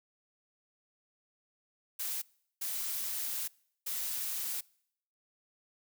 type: noise bursts at uneven times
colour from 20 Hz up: blue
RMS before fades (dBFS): -36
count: 3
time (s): 1.99-2.22 / 2.61-3.48 / 3.86-4.61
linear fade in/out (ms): 10
effects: noise-tail reverb RT60 0.7 s tail -25 dB re dry